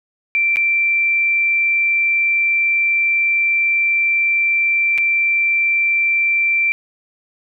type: tone with dropouts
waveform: sine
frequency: 2349 Hz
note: D7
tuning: in tune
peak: -13 dBFS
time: 0.35-6.72 s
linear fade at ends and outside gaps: 0 ms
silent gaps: 0.559-0.569 / 4.978-4.983 s
effects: none